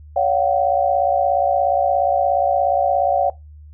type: tone cluster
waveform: sine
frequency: 563 / 706 / 763 Hz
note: C#5 / F5 / G5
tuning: +27 / +19 / -47 cents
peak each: -19 dBFS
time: 0.16-3.3 s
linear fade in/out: 5 ms
effects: noise-tail reverb RT60 0.2 s tail -19 dB re dry + added 75 Hz sine -38 dBFS peak until 3.73 s

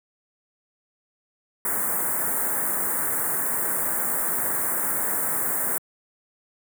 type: band-stop noise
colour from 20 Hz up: white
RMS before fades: -25 dBFS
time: 1.65-5.78 s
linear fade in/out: 2 ms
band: 1900 to 8100 Hz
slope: 48 dB/octave
effects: high-pass 150 Hz 12 dB/octave

